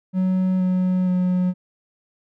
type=tone with pitch steps; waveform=triangle; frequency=186 / 183.86 / 181.75 Hz; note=F#3 / F#3 / F#3; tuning=+9 / -11 / -31 cents; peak=-15 dBFS; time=0.13-1.54 s; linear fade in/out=50 ms; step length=470 ms; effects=none